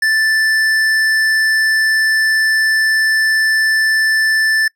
sine tone with tanh clipping, 1761 Hz, A6, 1 cent sharp, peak -13 dBFS, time 0.02-4.68 s, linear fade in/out 5 ms, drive 13 dB, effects noise-tail reverb RT60 0.1 s tail -24 dB re dry

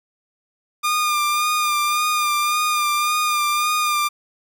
sawtooth tone with vibrato, 1207 Hz, D6, 47 cents sharp, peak -14 dBFS, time 0.83-4.09 s, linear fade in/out 20 ms, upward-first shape sine, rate 1.8 Hz, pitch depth 29 cents each way, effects none

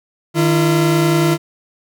40% pulse tone pair together, 154.5 / 339.3 Hz, D#3 / F4, -12 / -50 cents, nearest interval octave + major second, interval 1362 cents, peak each -14 dBFS, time 0.34-1.38 s, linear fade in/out 50 ms, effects none

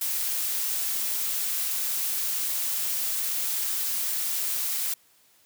blue noise, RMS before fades -28 dBFS, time 0.01-4.94 s, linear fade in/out 5 ms, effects white hiss -61 dBFS RMS until 5.45 s + high-pass 80 Hz 12 dB/octave

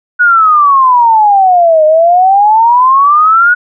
sine exponential two-way sweep, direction down then up, 1473 to 611 to 1473 Hz, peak -3 dBFS, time 0.19-3.55 s, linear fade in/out 20 ms, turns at 1.85 s, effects none

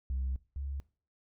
sine tone pair in turn, 65.41 / 69.3 Hz, C2 / C#2, 0 / 0 cents, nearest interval minor second, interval 100 cents, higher second, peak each -29 / -34 dBFS, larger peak first, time 0.1-0.36 / 0.56-0.8 s, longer first, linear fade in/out 0 ms, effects noise-tail reverb RT60 0.4 s tail -21 dB re dry + tanh soft clip ceiling -28 dBFS

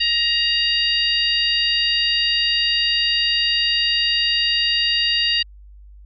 harmonic tone, 940 Hz, A#5, 14 cents sharp, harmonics 2 / 3 / 4 / 5, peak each -25 / -19 / -24 / -22 dBFS, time 0-5.43 s, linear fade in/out 10 ms, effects added 50 Hz sine -40 dBFS peak until 6.05 s

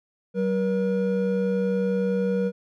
triangle tone pair together, 189.9 / 478.9 Hz, F#3 / A#4, +45 / +47 cents, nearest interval octave + major third, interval 1602 cents, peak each -22 dBFS, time 0.34-2.52 s, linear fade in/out 50 ms, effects none

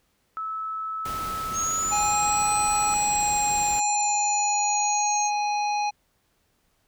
sine tone, 1303 Hz, E6, 20 cents flat, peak -28 dBFS, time 0.37-2.94 s, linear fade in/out 0 ms
pink noise, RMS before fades -37 dBFS, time 1.05-3.8 s, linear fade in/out 5 ms
sine linear two-way sweep, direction up then down, 6450 to 8010 to 6450 Hz, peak -25 dBFS, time 1.53-5.31 s, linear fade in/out 50 ms, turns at 2.54 s
harmonic tone, 830.6 Hz, G#5, in tune, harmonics 1 / 3 / 5 / 7, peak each -23 / -33 / -37 / -40 dBFS, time 1.91-5.91 s, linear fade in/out 20 ms
effects pink hiss -69 dBFS RMS until 6.87 s

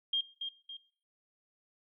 sine tone with echo, 3215 Hz, G7, 43 cents sharp, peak -27 dBFS, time 0.13-0.21 s, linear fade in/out 5 ms, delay 280 ms, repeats 2, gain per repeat -7 dB, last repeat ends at 0.77 s, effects noise-tail reverb RT60 0.5 s tail -20 dB re dry

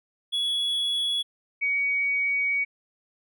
triangle / sine tone pair in turn, 3374 / 2252 Hz, G#7 / C#7, +27 / +27 cents, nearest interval perfect fifth, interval 700 cents, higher first, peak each -22 dBFS, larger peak neither, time 0.32-1.23 / 1.61-2.65 s, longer second, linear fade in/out 20 ms, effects none

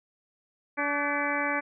harmonic tone with a mistuned harmonic, 288.1 Hz, D4, 33 cents flat, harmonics 1 / 2 / 3 / 4 / 5 / 6 / 7 / 8, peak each -34 / -34 / -34 / -34 / -34 / -34 / -34 / -34 dBFS, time 0.77-1.61 s, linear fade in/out 20 ms, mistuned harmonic 5, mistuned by +78 cents, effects none

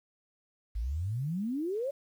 sine exponential sweep, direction up, 50 to 580 Hz, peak -30 dBFS, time 0.75-1.91 s, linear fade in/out 10 ms, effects 10-bit

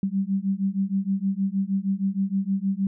sine beating tone pair, 191.6 / 198 Hz, G3 / G3, -39 / +18 cents, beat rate 6.4 Hz, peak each -25 dBFS, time 0.03-2.87 s, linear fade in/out 2 ms, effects none

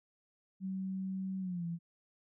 sine tone with pitch glide, 190 to 169.27 Hz, F#3 to E3, +46 to +46 cents, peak -35 dBFS, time 0.6-1.79 s, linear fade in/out 50 ms, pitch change -200 cents, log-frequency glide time 1.4-1.65 s, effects none

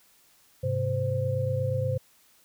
sine tone cluster, 102.6 / 131 / 518 Hz, G#2 / C3 / C5, -21 / +2 / -17 cents, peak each -29 dBFS, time 0.63-1.98 s, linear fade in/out 10 ms, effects white hiss -61 dBFS RMS until 2.44 s

